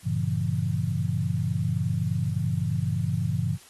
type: chord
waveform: sine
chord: G diminished seventh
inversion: none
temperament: just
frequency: 98 / 117.6 / 141.12 / 169.34 Hz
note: G2 / Bb2 / Db3 / Fb3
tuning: 0 / +16 / +31 / +47 cents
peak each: -29 dBFS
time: 0.03-3.58 s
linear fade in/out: 50 ms
effects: white hiss -52 dBFS RMS until 3.69 s + AAC 32 kbps

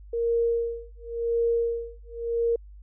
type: tone with tremolo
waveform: sine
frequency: 466.2 Hz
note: A#4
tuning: in tune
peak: -20 dBFS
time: 0.13-2.56 s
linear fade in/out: 5 ms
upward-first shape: sine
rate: 0.93 Hz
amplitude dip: 100%
effects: added 50 Hz sine -43 dBFS peak until 2.82 s

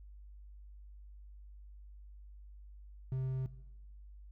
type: tone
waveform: triangle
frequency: 130.81 Hz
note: C3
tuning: in tune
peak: -31 dBFS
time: 3.12-3.46 s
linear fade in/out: 0 ms
effects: noise-tail reverb RT60 0.9 s tail -17 dB re dry + added 50 Hz sine -50 dBFS peak until 4.31 s

